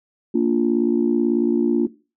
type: chord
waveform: sine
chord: Bb major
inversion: none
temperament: just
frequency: 233.1 / 291.4 / 349.6 Hz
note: Bb3 / D4 / F4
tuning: 0 / -13 / +2 cents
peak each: -19 dBFS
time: 0.34-1.87 s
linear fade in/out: 10 ms
effects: noise-tail reverb RT60 0.3 s tail -17 dB re dry + tanh soft clip ceiling -7 dBFS